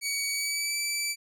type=tone with pitch glide; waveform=15% pulse; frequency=2259 to 2320 Hz; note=C#7 to D7; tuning=+32 to -22 cents; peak=-21 dBFS; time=0.01-1.16 s; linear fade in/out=50 ms; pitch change=+46 cents; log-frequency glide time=0.32-0.77 s; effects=none